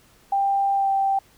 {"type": "tone with pitch glide", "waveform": "sine", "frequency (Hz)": [791, 781.9], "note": ["G5", "G5"], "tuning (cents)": [15, -5], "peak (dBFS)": -18, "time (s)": [0.32, 1.19], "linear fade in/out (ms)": 5, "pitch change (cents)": -20, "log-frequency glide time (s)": [0.75, 0.89], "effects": ["pink hiss -56 dBFS RMS until 1.37 s"]}